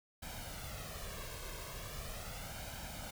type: noise with flanger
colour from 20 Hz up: pink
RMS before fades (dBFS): -45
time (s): 0.22-3.11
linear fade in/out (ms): 10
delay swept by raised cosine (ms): 1.3 to 1.88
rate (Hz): 0.39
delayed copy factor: +0.65
effects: none